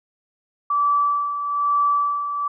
sine tone with tremolo, 1157 Hz, D6, 26 cents flat, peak -15 dBFS, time 0.7-2.48 s, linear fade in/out 5 ms, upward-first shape sine, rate 1.1 Hz, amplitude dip 60%, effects none

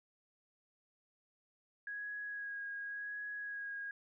sine tone with vibrato, 1654 Hz, G#6, 8 cents flat, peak -40 dBFS, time 1.87-3.91 s, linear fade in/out 2 ms, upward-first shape sine, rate 0.9 Hz, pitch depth 18 cents each way, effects none

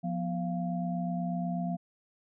sine tone cluster, 176.5 / 244.7 / 692 Hz, F3 / B3 / F5, +19 / -16 / -16 cents, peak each -31 / -37 / -37 dBFS, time 0.03-1.77 s, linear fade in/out 20 ms, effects none

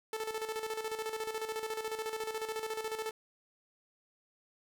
sawtooth tone with tremolo, 439.7 Hz, A4, 1 cent flat, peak -30 dBFS, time 0.13-3.11 s, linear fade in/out 2 ms, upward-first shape square, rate 14 Hz, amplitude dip 60%, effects none

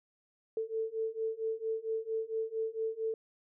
sine beating tone pair, 442.6 / 447 Hz, A4 / A4, +10 / +27 cents, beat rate 4.4 Hz, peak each -36 / -35 dBFS, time 0.57-3.14 s, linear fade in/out 2 ms, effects none

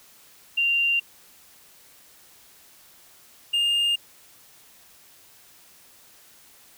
sine / triangle tone pair in turn, 2778 / 2818 Hz, F7 / F7, -10 / +15 cents, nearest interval unison, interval 25 cents, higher second, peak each -19 / -18 dBFS, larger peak second, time 0.57-1 / 3.53-3.96 s, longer neither, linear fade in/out 10 ms, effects white hiss -53 dBFS RMS until 6.77 s

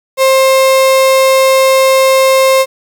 35% pulse tone, 530 Hz, C5, 22 cents sharp, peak -4 dBFS, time 0.17-2.66 s, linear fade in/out 50 ms, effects 7-bit

